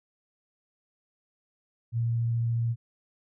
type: tone with vibrato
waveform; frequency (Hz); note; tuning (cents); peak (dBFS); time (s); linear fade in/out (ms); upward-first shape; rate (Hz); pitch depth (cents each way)
sine; 116.54; A#2; 0; -24; 1.92-2.76; 50; sine; 14; 8
effects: none